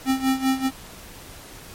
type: tone with tremolo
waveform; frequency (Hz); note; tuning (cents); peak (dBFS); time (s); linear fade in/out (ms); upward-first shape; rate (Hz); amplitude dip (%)
square; 264.3; C4; +18; -17; 0.05-0.71; 50; sine; 5.1; 80
effects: pink hiss -42 dBFS RMS until 1.74 s + MP3 64 kbps